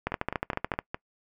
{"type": "two click trains", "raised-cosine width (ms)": 0.5, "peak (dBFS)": [-12, -16], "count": [11, 5], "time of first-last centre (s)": [[0.07, 0.789], [0.12, 0.945]], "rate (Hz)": [13.9, 4.85], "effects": ["noise-tail reverb RT60 0.1 s tail -24 dB re dry"]}